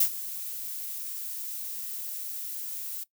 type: noise with ADSR envelope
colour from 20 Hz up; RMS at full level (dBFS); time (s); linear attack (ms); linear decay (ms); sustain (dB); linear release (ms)
violet; -20; 0-3.04; 6; 81; -16; 11
effects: noise-tail reverb RT60 0.1 s tail -18 dB re dry